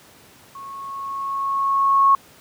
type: tone with level ramp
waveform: sine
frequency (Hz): 1098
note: C#6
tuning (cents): -17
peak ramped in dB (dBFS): -34 to -10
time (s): 0.55-2.15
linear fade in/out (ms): 2
effects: pink hiss -49 dBFS RMS until 2.4 s + high-pass 100 Hz 12 dB/octave